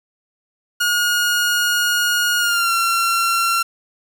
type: tone with pitch glide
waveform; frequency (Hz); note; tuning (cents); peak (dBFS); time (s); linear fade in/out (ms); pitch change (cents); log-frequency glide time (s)
sawtooth; 1436 to 1364.8; F6 to F6; +48 to -40; -12; 0.8-3.63; 10; -88; 2.39-2.72
effects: 7-bit